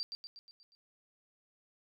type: tone with echo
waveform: sine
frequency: 4699 Hz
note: D8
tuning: in tune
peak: -34 dBFS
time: 0-0.03 s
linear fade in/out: 0 ms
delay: 120 ms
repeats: 6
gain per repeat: -5 dB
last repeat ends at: 0.75 s
effects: none